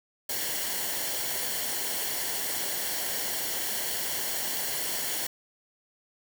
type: noise with comb filter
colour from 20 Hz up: white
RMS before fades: -31 dBFS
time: 0.29-5.27 s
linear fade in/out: 5 ms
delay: 0.8 ms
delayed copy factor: -0.55
effects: none